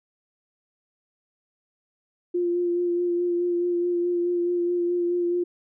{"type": "tone with vibrato", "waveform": "sine", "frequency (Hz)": 349.9, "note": "F4", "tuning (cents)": 3, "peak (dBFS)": -21, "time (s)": [2.34, 5.44], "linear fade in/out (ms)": 10, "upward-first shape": "sine", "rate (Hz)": 4.7, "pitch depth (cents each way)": 19, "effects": []}